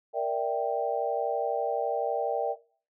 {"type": "chord", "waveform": "sine", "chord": "E half-diminished seventh", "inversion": "second", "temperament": "equal", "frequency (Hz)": [466.2, 587.3, 659.3, 784], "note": ["Bb4", "D5", "E5", "G5"], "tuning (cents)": [0, 0, 0, 0], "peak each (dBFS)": -31, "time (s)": [0.13, 2.56], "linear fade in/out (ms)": 50, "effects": ["noise-tail reverb RT60 0.4 s tail -18 dB re dry"]}